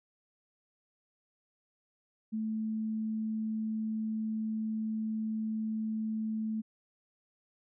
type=tone; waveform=sine; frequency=218.9 Hz; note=A3; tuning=9 cents flat; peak=-31 dBFS; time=2.32-6.62 s; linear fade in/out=20 ms; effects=none